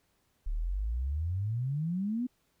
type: exponential sweep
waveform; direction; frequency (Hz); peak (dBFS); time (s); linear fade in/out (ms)
sine; up; 34.65 to 256.3; -29; 0.46-2.27; 10
effects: pink hiss -73 dBFS RMS until 2.6 s